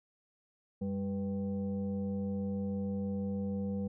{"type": "tone with frequency modulation", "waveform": "sine", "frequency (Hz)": 199.1, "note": "G3", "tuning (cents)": 27, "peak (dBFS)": -32, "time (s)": [0.81, 3.88], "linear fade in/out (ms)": 10, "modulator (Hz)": 292, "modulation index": 0.72, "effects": []}